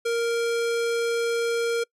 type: tone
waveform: square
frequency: 466.2 Hz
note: A#4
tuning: in tune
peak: -23 dBFS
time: 0.05-1.84 s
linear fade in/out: 10 ms
effects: noise-tail reverb RT60 0.1 s tail -26 dB re dry + low-pass 10000 Hz 12 dB/octave